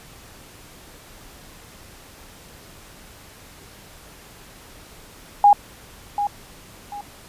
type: tone with echo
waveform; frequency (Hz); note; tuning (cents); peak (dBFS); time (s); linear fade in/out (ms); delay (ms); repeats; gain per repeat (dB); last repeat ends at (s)
sine; 818; G#5; -26; -8; 5.44-5.53; 2; 740; 2; -11; 7.01
effects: pink hiss -45 dBFS RMS until 7.28 s + resampled to 32000 Hz